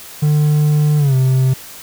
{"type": "tone with pitch glide", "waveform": "triangle", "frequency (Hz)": [150, 130.58], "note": ["D3", "C3"], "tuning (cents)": [37, -3], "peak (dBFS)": -8, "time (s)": [0.22, 1.54], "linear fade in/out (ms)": 10, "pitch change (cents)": -240, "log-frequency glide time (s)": [0.98, 1.15], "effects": ["white hiss -35 dBFS RMS until 1.82 s"]}